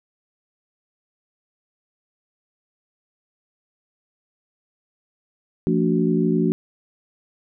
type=tone cluster; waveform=sine; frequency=171.9 / 223.8 / 291.1 / 371 Hz; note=F3 / A3 / D4 / F#4; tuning=-27 / +30 / -15 / +5 cents; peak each=-21 / -22 / -23 / -23 dBFS; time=5.67-6.52 s; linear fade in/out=0 ms; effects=none